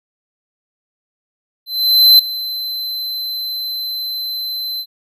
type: tone with ADSR envelope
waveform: square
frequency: 4063 Hz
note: B7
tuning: 48 cents sharp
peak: -4 dBFS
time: 1.66-4.86 s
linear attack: 530 ms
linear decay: 5 ms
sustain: -17 dB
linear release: 63 ms
effects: none